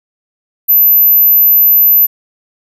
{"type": "tone", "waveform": "sine", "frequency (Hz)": 12080, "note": "F#9", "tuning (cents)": 35, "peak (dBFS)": -4, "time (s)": [0.68, 2.07], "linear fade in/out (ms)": 20, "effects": []}